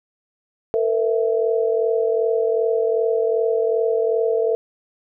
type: chord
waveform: sine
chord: A suspended second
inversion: none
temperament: equal with one note detuned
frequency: 451.3 / 493.9 / 659.3 Hz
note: A4 / B4 / E5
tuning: +44 / 0 / 0 cents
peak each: -18 / -24 / -24 dBFS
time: 0.74-4.55 s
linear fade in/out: 0 ms
effects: none